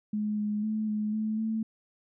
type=tone with pitch steps; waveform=sine; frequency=211 / 209.5 / 216.3 / 212.1 / 216.8 / 221.1 Hz; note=G#3 / G#3 / A3 / G#3 / A3 / A3; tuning=+28 / +15 / -29 / +37 / -25 / +9 cents; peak=-27 dBFS; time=0.13-1.63 s; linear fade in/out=5 ms; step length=250 ms; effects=none